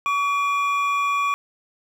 triangle tone pair together, 1135 / 2405 Hz, C#6 / D7, +41 / +41 cents, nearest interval octave + minor second, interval 1300 cents, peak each -18 / -25 dBFS, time 0.06-1.34 s, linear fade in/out 0 ms, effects none

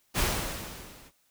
pink noise with level ramp, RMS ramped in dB -24 to -54 dBFS, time 0.14-1.12 s, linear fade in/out 50 ms, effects white hiss -69 dBFS RMS until 1.3 s

